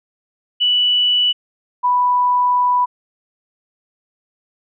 sine tone pair in turn, 2960 / 987.8 Hz, F#7 / B5, 0 / 0 cents, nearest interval octave + perfect fifth, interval 1900 cents, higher first, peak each -12 dBFS, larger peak neither, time 0.6-1.33 / 1.83-2.86 s, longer second, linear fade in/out 20 ms, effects none

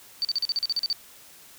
sine tone bursts, 4589 Hz, D8, 41 cents flat, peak -22 dBFS, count 11, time 0.22-0.928 s, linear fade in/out 0 ms, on 28 ms, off 40 ms, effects white hiss -50 dBFS RMS until 1.58 s

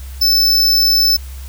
square tone, 5274 Hz, E8, in tune, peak -10 dBFS, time 0.21-1.17 s, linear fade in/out 10 ms, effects added 66 Hz sine -27 dBFS peak until 1.48 s + white hiss -41 dBFS RMS until 1.48 s

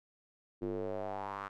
square tone with band-pass filter sweep, 49.48 Hz, G1, 17 cents sharp, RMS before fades -39 dBFS, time 0.61-1.49 s, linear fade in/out 20 ms, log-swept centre 330 to 1300 Hz, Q 3.5, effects none

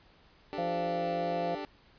25% pulse chord, D suspended fourth, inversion none, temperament equal, 293.7 / 392 / 440 Hz, D4 / G4 / A4, 0 / 0 / 0 cents, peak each -36 / -36 / -41 dBFS, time 0.53-1.65 s, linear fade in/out 0 ms
harmonic tone, 172.9 Hz, F3, 17 cents flat, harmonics 1 / 2 / 3 / 4, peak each -39 / -44 / -35 / -32 dBFS, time 0.58-1.55 s, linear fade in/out 2 ms
effects pink hiss -61 dBFS RMS until 1.98 s + resampled to 11025 Hz

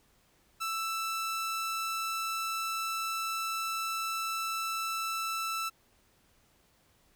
sawtooth tone, 1324 Hz, E6, 7 cents sharp, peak -28 dBFS, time 0.6-5.7 s, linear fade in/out 20 ms, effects pink hiss -67 dBFS RMS until 7.15 s

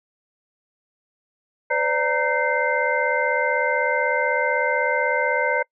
sine tone cluster, 506 / 582 / 928 / 1537 / 2087 Hz, B4 / D5 / A#5 / G6 / C7, +42 / -16 / -8 / -35 / -5 cents, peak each -25 dBFS, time 1.7-5.63 s, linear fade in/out 10 ms, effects noise-tail reverb RT60 0.1 s tail -26 dB re dry

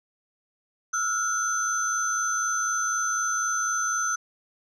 sine tone cluster, 1322 / 1426 / 6130 Hz, E6 / F6 / G8, +5 / +36 / -40 cents, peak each -28 / -27 / -26 dBFS, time 0.93-4.16 s, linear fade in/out 10 ms, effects tanh soft clip ceiling -18 dBFS

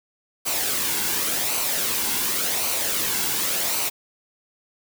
white noise with flanger, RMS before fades -24 dBFS, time 0.45-3.9 s, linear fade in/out 20 ms, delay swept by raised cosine 0.57 to 1.67 ms, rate 0.9 Hz, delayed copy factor -0.5, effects none

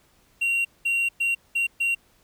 triangle tone bursts at uneven times, 2753 Hz, F7, 25 cents flat, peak -19 dBFS, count 5, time 0.41-0.65 / 0.85-1.09 / 1.2-1.35 / 1.55-1.67 / 1.8-1.95 s, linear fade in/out 10 ms, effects pink hiss -61 dBFS RMS until 2.23 s

